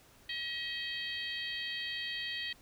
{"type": "harmonic tone", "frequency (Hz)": 637, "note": "D#5", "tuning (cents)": 41, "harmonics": [3, 4, 5, 6, 7], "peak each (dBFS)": [-40, -45, -40, -45, -45], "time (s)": [0.29, 2.53], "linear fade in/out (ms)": 5, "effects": ["pink hiss -61 dBFS RMS until 2.61 s"]}